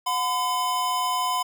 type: tone pair together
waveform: square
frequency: 726 / 1014.2 Hz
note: F#5 / B5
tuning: -33 / +46 cents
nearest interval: tritone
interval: 579 cents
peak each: -31 / -24 dBFS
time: 0.06-1.43 s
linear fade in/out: 10 ms
effects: none